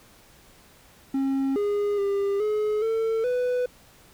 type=tone with pitch steps; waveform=triangle; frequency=270.6 / 410.3 / 399.2 / 424.5 / 448.4 / 496.6 Hz; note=C#4 / G#4 / G4 / G#4 / A4 / B4; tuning=-42 / -21 / +32 / +38 / +33 / +9 cents; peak=-20 dBFS; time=1.14-3.66 s; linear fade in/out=5 ms; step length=420 ms; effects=pink hiss -54 dBFS RMS until 4.13 s